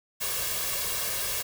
white noise with comb filter, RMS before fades -30 dBFS, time 0.2-1.43 s, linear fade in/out 20 ms, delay 1.8 ms, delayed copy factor +0.7, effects none

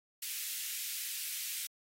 white high-pass noise, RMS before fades -39 dBFS, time 0.22-1.67 s, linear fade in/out 5 ms, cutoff 2000 Hz, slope 24 dB/octave, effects AAC 48 kbps

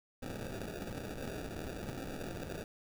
white noise with sample-and-hold, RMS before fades -42 dBFS, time 0.22-2.64 s, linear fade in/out 5 ms, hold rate 1050 Hz, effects none

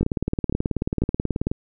two click trains, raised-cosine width 3 ms, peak -10 / -9 dBFS, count 4 / 28, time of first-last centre 0.03-1.515 / 0.01-1.469 s, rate 2.02 / 18.5 Hz, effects none

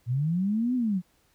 sine linear two-way sweep, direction up then down, 113.7 to 257.3 to 171.8 Hz, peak -23 dBFS, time 0.06-1.02 s, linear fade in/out 50 ms, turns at 0.75 s, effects pink hiss -66 dBFS RMS until 1.34 s

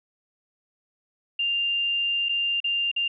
sine tone with dropouts, 2794 Hz, F7, in tune, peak -22 dBFS, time 1.39-3.08 s, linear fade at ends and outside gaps 5 ms, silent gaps 2.287-2.292 / 2.603-2.642 / 2.915-2.962 s, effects none

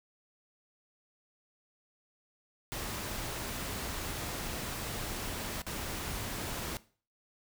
pink noise with dropouts, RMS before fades -38 dBFS, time 2.72-6.77 s, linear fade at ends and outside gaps 0 ms, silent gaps 5.618-5.666 s, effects noise-tail reverb RT60 0.4 s tail -18 dB re dry

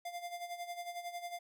square tone with tremolo, 698.5 Hz, F5, in tune, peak -39 dBFS, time 0.05-1.39 s, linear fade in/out 5 ms, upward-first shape sine, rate 11 Hz, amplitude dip 70%, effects none

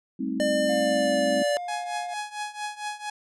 sine chord, A half-diminished seventh, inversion third, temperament just, 198 / 220 / 264 / 316.8 Hz, G3 / A3 / C4 / Eb4, +18 / 0 / +16 / +31 cents, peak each -33 / -33 / -29 / -33 dBFS, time 0.19-1.43 s, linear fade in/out 10 ms
square tone with pitch glide, 600 to 583.3 Hz, D5 to D5, +37 to -12 cents, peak -23 dBFS, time 0.4-1.57 s, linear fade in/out 0 ms, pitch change -49 cents, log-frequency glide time 0.64-1.16 s
triangle tone, 707 Hz, F5, 21 cents sharp, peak -29 dBFS, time 0.69-2.14 s, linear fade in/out 5 ms
sawtooth tone with tremolo, 838 Hz, G#5, 15 cents sharp, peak -24 dBFS, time 1.68-3.1 s, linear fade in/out 5 ms, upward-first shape triangle, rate 4.4 Hz, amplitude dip 90%
effects resampled to 24000 Hz

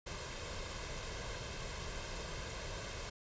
pink noise with comb filter, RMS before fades -43 dBFS, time 0.06-3.1 s, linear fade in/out 10 ms, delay 1.9 ms, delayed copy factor +0.55, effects resampled to 16000 Hz

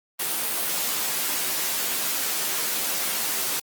white noise with comb filter, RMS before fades -26 dBFS, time 0.19-3.6 s, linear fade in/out 10 ms, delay 13 ms, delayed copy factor +0.6, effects high-pass 200 Hz 12 dB/octave + Opus 32 kbps

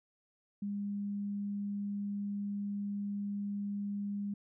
sine tone, 202.6 Hz, G#3, 43 cents flat, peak -34 dBFS, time 0.62-4.34 s, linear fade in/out 5 ms, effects none

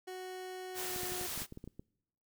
30% pulse tone with pitch glide, 370 to 362 Hz, F#4 to F#4, 0 to -38 cents, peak -39 dBFS, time 0.07-1.27 s, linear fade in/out 10 ms, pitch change -38 cents, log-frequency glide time 0.75-1.08 s
white noise, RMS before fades -40 dBFS, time 0.74-1.47 s, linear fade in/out 50 ms
clicks, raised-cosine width 3 ms, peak -33 dBFS, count 11, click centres 0.962 / 1.033 / 1.121 / 1.213 / 1.376 / 1.419 / 1.524 / 1.574 / 1.641 / 1.676 / 1.795 s
effects noise-tail reverb RT60 0.9 s tail -26 dB re dry

